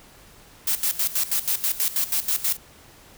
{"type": "noise with tremolo", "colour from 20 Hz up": "blue", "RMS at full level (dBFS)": -22, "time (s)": [0.67, 2.57], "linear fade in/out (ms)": 5, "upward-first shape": "square", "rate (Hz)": 6.2, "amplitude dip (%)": 80, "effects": ["pink hiss -50 dBFS RMS until 3.17 s"]}